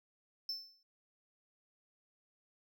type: tone with exponential decay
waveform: triangle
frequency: 5300 Hz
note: E8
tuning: 9 cents sharp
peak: -33 dBFS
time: 0.49-0.83 s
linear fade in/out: 2 ms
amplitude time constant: 72 ms
effects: none